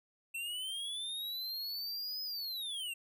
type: linear two-way sweep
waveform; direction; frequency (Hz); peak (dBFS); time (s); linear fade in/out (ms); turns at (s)
square; up then down; 2682 to 5080 to 2682; -38; 0.34-2.94; 10; 2.23
effects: none